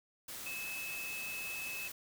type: tone in noise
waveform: sine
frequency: 2597 Hz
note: E7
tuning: 26 cents flat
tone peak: -40 dBFS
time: 0.46-1.88 s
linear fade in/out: 5 ms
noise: white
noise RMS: -45 dBFS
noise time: 0.28-1.92 s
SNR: +2 dB
effects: none